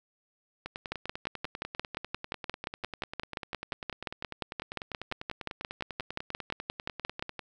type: two click trains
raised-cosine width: 0.3 ms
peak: -16 / -21 dBFS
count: 37 / 69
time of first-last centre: 0.92-7.225 / 0.66-7.393 s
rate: 5.71 / 10.1 Hz
effects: none